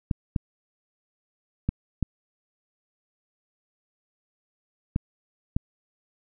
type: clicks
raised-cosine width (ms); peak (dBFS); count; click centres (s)
5; -11; 6; 0.112 / 0.362 / 1.69 / 2.027 / 4.961 / 5.565
effects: none